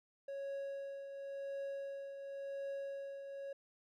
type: tone with tremolo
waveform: triangle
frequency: 553 Hz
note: C#5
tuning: 4 cents flat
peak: -37 dBFS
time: 0.28-3.53 s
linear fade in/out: 5 ms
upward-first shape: triangle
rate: 0.93 Hz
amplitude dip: 55%
effects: none